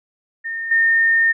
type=tone with level steps; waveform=sine; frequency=1824 Hz; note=A#6; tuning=38 cents flat; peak=-23 / -12 dBFS; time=0.44-1.33 s; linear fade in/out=20 ms; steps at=0.71 s; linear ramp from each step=5 ms; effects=none